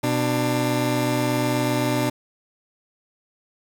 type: tone pair together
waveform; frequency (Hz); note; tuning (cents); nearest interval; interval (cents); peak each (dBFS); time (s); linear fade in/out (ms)
20% pulse; 125 / 298; B2 / D4; +21 / +25; octave + minor third; 1504; -18; 0.03-2.1; 10
effects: 9-bit